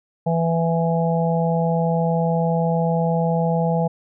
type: harmonic tone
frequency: 166.2 Hz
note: E3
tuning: 15 cents sharp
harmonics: 1 / 3 / 4 / 5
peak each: -19 / -24 / -25 / -26 dBFS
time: 0.26-3.88 s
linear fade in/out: 10 ms
effects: none